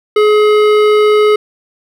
triangle tone with hard clipping, 422.9 Hz, G#4, 31 cents sharp, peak -8 dBFS, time 0.16-1.36 s, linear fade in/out 5 ms, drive 18 dB, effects none

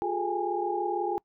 sine tone cluster, 354.3 / 405.4 / 431.7 / 812 / 850 Hz, F4 / G#4 / A4 / G#5 / G#5, +25 / -42 / -33 / -39 / +40 cents, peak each -31 / -37 / -35 / -30 / -38 dBFS, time 0.02-1.18 s, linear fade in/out 0 ms, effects noise-tail reverb RT60 0.1 s tail -25 dB re dry

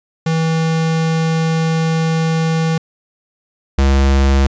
square tone pair in turn, 161.9 / 68.07 Hz, E3 / C#2, -31 / -31 cents, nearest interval octave + minor third, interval 1500 cents, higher first, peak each -14 / -10 dBFS, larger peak second, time 0.26-2.78 / 3.78-4.47 s, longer first, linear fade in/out 5 ms, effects resampled to 16000 Hz

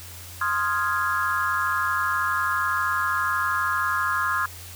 sine chord, F minor seventh, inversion second, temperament equal, 1046.5 / 1244.5 / 1396.9 / 1661.2 Hz, C6 / Eb6 / F6 / Ab6, 0 / 0 / 0 / 0 cents, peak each -27 dBFS, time 0.41-4.46 s, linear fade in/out 5 ms, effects added 88 Hz sine -42 dBFS peak until 4.75 s + white hiss -42 dBFS RMS until 4.75 s

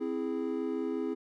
triangle chord, C augmented, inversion none, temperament equal, 261.6 / 329.6 / 415.3 Hz, C4 / E4 / G#4, 0 / 0 / 0 cents, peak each -33 dBFS, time 0-1.15 s, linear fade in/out 20 ms, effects none

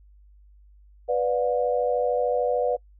sine chord, B diminished, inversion none, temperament equal with one note detuned, 493.9 / 587.3 / 716.4 Hz, B4 / D5 / F5, 0 / 0 / +44 cents, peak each -23 / -26 / -28 dBFS, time 1.08-2.77 s, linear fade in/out 20 ms, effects noise-tail reverb RT60 0.1 s tail -26 dB re dry + added 50 Hz sine -50 dBFS peak until 2.99 s

